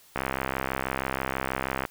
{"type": "click train", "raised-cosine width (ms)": 0.5, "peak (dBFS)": -12, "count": 113, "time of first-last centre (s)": [0.16, 1.852], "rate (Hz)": 66.2, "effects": ["white hiss -56 dBFS RMS until 1.9 s"]}